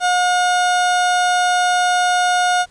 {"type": "tone", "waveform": "30% pulse", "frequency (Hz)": 720, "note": "F#5", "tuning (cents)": -47, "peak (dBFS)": -11, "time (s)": [0, 2.66], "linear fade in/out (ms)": 50, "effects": ["pink hiss -52 dBFS RMS until 2.7 s", "resampled to 22050 Hz"]}